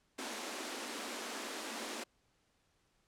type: high-pass noise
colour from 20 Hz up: pink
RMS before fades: -42 dBFS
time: 0.18-2.04 s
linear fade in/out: 10 ms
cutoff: 220 Hz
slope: 96 dB/octave
effects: pink hiss -75 dBFS RMS until 3.07 s + low-pass 9000 Hz 12 dB/octave